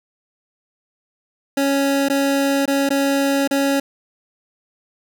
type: tone with dropouts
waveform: 25% pulse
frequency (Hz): 277.2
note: C#4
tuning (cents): 0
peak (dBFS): -12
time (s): 1.57-3.8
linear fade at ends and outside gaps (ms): 5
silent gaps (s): 2.086-2.098 / 2.657-2.677 / 2.891-2.904 / 3.476-3.51
effects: none